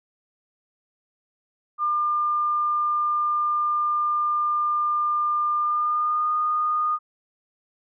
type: tone with pitch glide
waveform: sine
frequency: 1200 to 1225.9 Hz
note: D6 to D#6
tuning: +37 to -26 cents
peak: -20 dBFS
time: 1.78-6.99 s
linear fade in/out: 50 ms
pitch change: +37 cents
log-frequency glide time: 5.6-6.32 s
effects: none